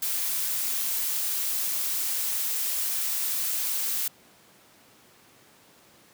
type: noise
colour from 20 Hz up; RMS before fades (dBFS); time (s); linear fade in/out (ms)
blue; -28; 0.02-4.08; 5
effects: pink hiss -56 dBFS RMS until 6.13 s + high-pass 150 Hz 12 dB/octave